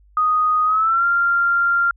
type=tone with pitch glide; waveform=sine; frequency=1244.5 to 1388.9 Hz; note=D#6 to F6; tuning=0 to -10 cents; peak=-14 dBFS; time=0.17-1.91 s; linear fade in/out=2 ms; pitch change=+190 cents; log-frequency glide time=0.65-1.05 s; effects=added 50 Hz sine -49 dBFS peak until 1.96 s